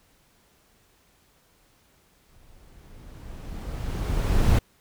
brown noise with exponential growth, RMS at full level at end -17 dBFS, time 2.29-4.59 s, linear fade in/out 5 ms, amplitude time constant 500 ms, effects pink hiss -62 dBFS RMS until 4.8 s

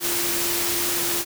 sine tone in noise, 345.4 Hz, F4, 19 cents flat, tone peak -31 dBFS, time 0-1.25 s, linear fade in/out 50 ms, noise white, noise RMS -24 dBFS, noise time 0-1.25 s, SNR -10 dB, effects none

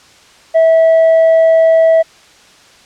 sine tone with tanh clipping, 651 Hz, E5, 22 cents flat, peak -6 dBFS, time 0.54-2.03 s, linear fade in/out 20 ms, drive 2 dB, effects white hiss -43 dBFS RMS until 2.85 s + low-pass 6000 Hz 12 dB/octave

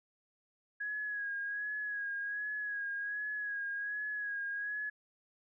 sine tone with vibrato, 1661.2 Hz, G#6, in tune, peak -35 dBFS, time 0.8-4.9 s, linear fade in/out 10 ms, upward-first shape sine, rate 1.3 Hz, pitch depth 39 cents each way, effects none

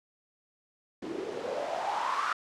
white noise with band-pass filter sweep, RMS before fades -33 dBFS, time 1.02-2.33 s, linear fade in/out 5 ms, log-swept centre 310 to 1300 Hz, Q 5.9, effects low-pass 7000 Hz 12 dB/octave

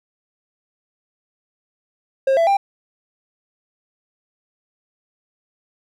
triangle tone with pitch steps, 536 / 667 / 793 Hz, C5 / E5 / G5, +42 / +20 / +20 cents, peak -11 dBFS, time 2.27-2.57 s, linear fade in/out 5 ms, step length 100 ms, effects none

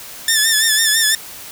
10% pulse tone with vibrato, 1765 Hz, A6, 5 cents sharp, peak -3 dBFS, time 0.28-1.15 s, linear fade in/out 2 ms, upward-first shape sine, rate 6 Hz, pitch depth 61 cents each way, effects white hiss -34 dBFS RMS until 1.51 s

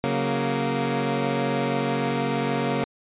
15% pulse chord, F# major, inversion second, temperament equal, 138.59 / 185 / 233.1 Hz, C#3 / F#3 / A#3, 0 / 0 / 0 cents, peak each -20 / -25 / -19 dBFS, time 0.04-2.84 s, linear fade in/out 0 ms, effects resampled to 8000 Hz

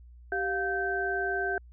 sine tone cluster, 389.6 / 706 / 1551 Hz, G4 / F5 / G6, -11 / +19 / -19 cents, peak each -32 / -33 / -30 dBFS, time 0.32-1.58 s, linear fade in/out 2 ms, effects added 60 Hz sine -48 dBFS peak until 1.72 s

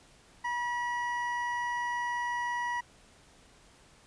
triangle tone pair together, 965.5 / 1931 Hz, B5 / B6, -39 / -39 cents, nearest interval octave, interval 1200 cents, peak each -30 / -33 dBFS, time 0.44-2.81 s, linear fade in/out 10 ms, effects pink hiss -59 dBFS RMS until 4.06 s + resampled to 22050 Hz

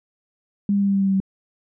sine tone with pitch steps, 201.7 / 200.3 / 198.92 / 197.55 / 196.18 / 194.83 / 193.48 / 192.15 Hz, G3 / G3 / G3 / G3 / G3 / G3 / G3 / G3, +50 / +38 / +26 / +14 / +2 / -10 / -22 / -34 cents, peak -16 dBFS, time 0.69-1.202 s, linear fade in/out 2 ms, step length 64 ms, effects none

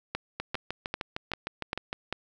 two click trains, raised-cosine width 0.3 ms, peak -16 / -14 dBFS, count 11 / 6, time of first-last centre 0.4-1.929 / 0.15-2.126 s, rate 6.54 / 2.53 Hz, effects none

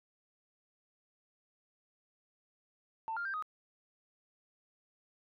sine tone with pitch steps, 893 / 1399 / 1578 / 1251 Hz, A5 / F6 / G6 / D#6, +25 / +3 / +11 / +9 cents, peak -34 dBFS, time 3.08-3.424 s, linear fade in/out 0 ms, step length 86 ms, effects tanh soft clip ceiling -30 dBFS

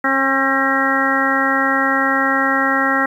harmonic tone with a mistuned harmonic, 270 Hz, C#4, 45 cents flat, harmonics 1 / 2 / 3 / 4 / 5 / 6 / 7, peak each -21 / -24 / -23 / -24 / -20 / -22 / -19 dBFS, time 0.04-3.06 s, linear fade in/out 5 ms, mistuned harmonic 6, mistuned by -23 cents, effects 8-bit

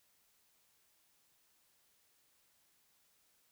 silence, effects white hiss -73 dBFS RMS until 3.51 s

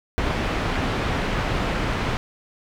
pink low-pass noise, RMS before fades -24 dBFS, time 0.18-2.17 s, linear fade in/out 0 ms, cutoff 2700 Hz, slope 12 dB/octave, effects none

